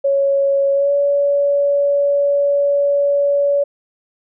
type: tone with pitch glide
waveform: sine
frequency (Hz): 554.4 to 568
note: C#5 to C#5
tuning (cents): 0 to +42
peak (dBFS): -12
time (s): 0.04-3.64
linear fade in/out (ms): 10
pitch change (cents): +42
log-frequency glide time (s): 0.73-0.92
effects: none